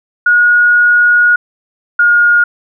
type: tone pair in turn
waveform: sine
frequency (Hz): 1446 / 1427.7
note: F#6 / F6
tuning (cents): -40 / +38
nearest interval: unison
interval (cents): 22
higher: first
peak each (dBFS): -5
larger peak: neither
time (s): 0.26-1.36 / 1.99-2.44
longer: first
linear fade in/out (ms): 5
effects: none